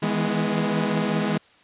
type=chord; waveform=sawtooth; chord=E major seventh; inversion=third; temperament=equal with one note detuned; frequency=159.57 / 164.81 / 207.7 / 246.9 Hz; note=D#3 / E3 / G#3 / B3; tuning=+44 / 0 / 0 / 0 cents; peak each=-25 / -25 / -20 / -25 dBFS; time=0.02-1.38 s; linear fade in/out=10 ms; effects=white hiss -55 dBFS RMS until 1.63 s + resampled to 8000 Hz